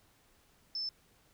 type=tone; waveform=sine; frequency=5274 Hz; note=E8; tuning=in tune; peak=-34 dBFS; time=0.75-0.89 s; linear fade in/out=2 ms; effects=pink hiss -67 dBFS RMS until 1.33 s